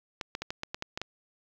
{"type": "clicks", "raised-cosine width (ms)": 0.2, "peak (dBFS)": -16, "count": 9, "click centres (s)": [0.212, 0.351, 0.42, 0.505, 0.634, 0.745, 0.824, 0.975, 1.016], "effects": ["low-pass 6000 Hz 12 dB/octave", "8-bit"]}